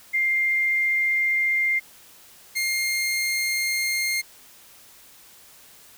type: tone pair in turn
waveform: sine / sawtooth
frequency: 2105 / 2121 Hz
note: C7 / C7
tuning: +10 / +23 cents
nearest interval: unison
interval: 13 cents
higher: second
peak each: -19 dBFS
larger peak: neither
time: 0.13-1.8 / 2.55-4.22 s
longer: neither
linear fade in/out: 20 ms
effects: white hiss -50 dBFS RMS until 5.97 s